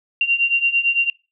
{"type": "beating tone pair", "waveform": "sine", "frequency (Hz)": [2760, 2768.9], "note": ["F7", "F7"], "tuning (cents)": [-21, -16], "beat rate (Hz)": 8.9, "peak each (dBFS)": [-20, -17], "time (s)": [0.21, 1.1], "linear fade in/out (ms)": 2, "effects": ["noise-tail reverb RT60 0.3 s tail -26 dB re dry"]}